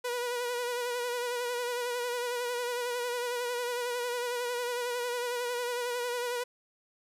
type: tone with vibrato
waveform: sawtooth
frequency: 486.9 Hz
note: B4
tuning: 25 cents flat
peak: -27 dBFS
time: 0.04-6.44 s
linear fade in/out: 10 ms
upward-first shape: sine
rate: 11 Hz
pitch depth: 37 cents each way
effects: resampled to 32000 Hz